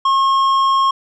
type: tone with tanh clipping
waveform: sine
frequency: 1080 Hz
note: C#6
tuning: 45 cents flat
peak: -13 dBFS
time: 0.05-0.91 s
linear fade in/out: 5 ms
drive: 9 dB
effects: none